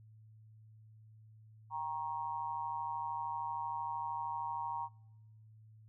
sine tone with amplitude modulation, 940 Hz, A#5, 14 cents sharp, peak -32 dBFS, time 1.7-4.89 s, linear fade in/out 50 ms, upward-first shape sine, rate 153 Hz, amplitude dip 90%, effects noise-tail reverb RT60 0.9 s tail -26 dB re dry + added 109 Hz sine -56 dBFS peak until 5.88 s

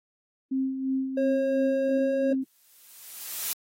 sine tone with tremolo, 265 Hz, C4, 22 cents sharp, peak -23 dBFS, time 0.51-2.44 s, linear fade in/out 10 ms, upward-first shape sine, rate 2.9 Hz, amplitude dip 55%
triangle tone with pitch glide, 541 to 544.1 Hz, C#5 to C#5, -42 to -32 cents, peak -22 dBFS, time 1.17-2.33 s, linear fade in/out 5 ms, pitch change +10 cents, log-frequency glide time 1.86-2.11 s
blue noise with exponential growth, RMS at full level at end -27 dBFS, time 2.42-3.53 s, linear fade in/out 0 ms, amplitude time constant 240 ms
effects AAC 48 kbps

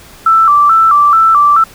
sine tone with vibrato, 1244.5 Hz, D#6, in tune, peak -4 dBFS, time 0.26-1.64 s, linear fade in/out 5 ms, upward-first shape square, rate 2.3 Hz, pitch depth 110 cents each way, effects pink hiss -37 dBFS RMS until 1.74 s

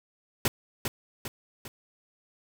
pink noise with echo, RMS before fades -24 dBFS, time 0.45-0.48 s, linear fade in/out 2 ms, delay 400 ms, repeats 3, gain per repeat -6 dB, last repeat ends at 1.68 s, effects none

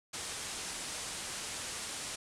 white low-pass noise, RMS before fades -41 dBFS, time 0.13-2.16 s, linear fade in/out 10 ms, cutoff 9900 Hz, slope 48 dB/octave, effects none

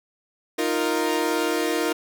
sawtooth chord, Eb suspended second, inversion none, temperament equal, 311.1 / 349.2 / 466.2 Hz, Eb4 / F4 / Bb4, 0 / 0 / 0 cents, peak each -22 dBFS, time 0.58-1.93 s, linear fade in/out 10 ms, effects none

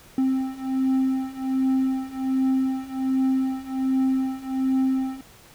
triangle beating tone pair, 262.6 / 263.9 Hz, C4 / C4, +6 / +15 cents, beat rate 1.3 Hz, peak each -23 / -21 dBFS, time 0.18-5.21 s, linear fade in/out 2 ms, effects pink hiss -50 dBFS RMS until 5.54 s

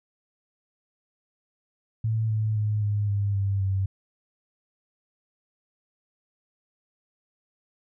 sine tone with pitch steps, 111.1 / 108.5 / 105.96 / 103.48 / 101.06 / 98.69 / 96.38 Hz, A2 / A2 / G#2 / G#2 / G#2 / G2 / G2, +17 / -24 / +35 / -6 / -47 / +12 / -29 cents, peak -22 dBFS, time 2.04-3.86 s, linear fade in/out 5 ms, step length 260 ms, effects none

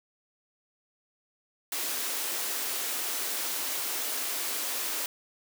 white high-pass noise, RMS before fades -32 dBFS, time 1.72-5.06 s, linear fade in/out 2 ms, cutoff 250 Hz, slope 48 dB/octave, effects none

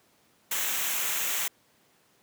white noise with comb filter, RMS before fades -29 dBFS, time 0.51-1.48 s, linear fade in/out 5 ms, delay 0.21 ms, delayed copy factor -0.55, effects pink hiss -64 dBFS RMS until 2.22 s + high-pass 150 Hz 12 dB/octave

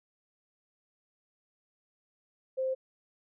sine tone, 523.3 Hz, C5, in tune, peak -28 dBFS, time 2.57-2.75 s, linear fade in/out 20 ms, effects none

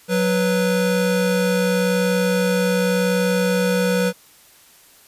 square tone pair together, 184.33 / 492.1 Hz, F#3 / B4, -6 / -6 cents, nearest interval octave + perfect fourth, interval 1700 cents, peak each -20 dBFS, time 0.08-4.13 s, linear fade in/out 50 ms, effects white hiss -50 dBFS RMS until 5.07 s + resampled to 32000 Hz

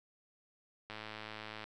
click train, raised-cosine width 0.3 ms, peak -28 dBFS, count 81, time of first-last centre 0.9-1.641 s, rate 108 Hz, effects none

